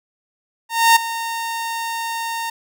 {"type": "tone with ADSR envelope", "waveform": "sawtooth", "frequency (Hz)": 918, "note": "A#5", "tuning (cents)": -27, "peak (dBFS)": -4, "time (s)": [0.69, 2.5], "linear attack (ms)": 270, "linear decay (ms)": 10, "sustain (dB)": -15, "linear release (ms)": 5, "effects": []}